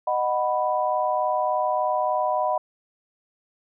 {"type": "chord", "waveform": "sine", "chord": "B major", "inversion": "first", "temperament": "just", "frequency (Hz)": [617.4, 740.8, 987.8], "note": ["D#5", "F#5", "B5"], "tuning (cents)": [-14, 2, 0], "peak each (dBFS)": -25, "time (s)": [0.07, 2.58], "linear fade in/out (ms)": 5, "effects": []}